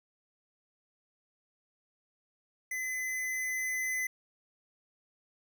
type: tone with level ramp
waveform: square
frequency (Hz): 2026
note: B6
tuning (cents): +44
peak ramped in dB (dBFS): -34 to -31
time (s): 2.71-4.07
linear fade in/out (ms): 5
effects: none